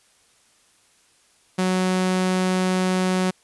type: tone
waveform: sawtooth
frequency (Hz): 185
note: F#3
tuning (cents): 0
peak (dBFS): -15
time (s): 1.58-3.31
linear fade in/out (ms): 10
effects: white hiss -59 dBFS RMS until 3.43 s + resampled to 24000 Hz